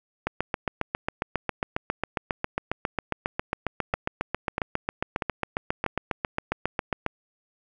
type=two click trains; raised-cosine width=0.5 ms; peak=-10 / -11 dBFS; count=51 / 4; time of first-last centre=0.27-7.063 / 3.94-5.863 s; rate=7.36 / 1.56 Hz; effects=none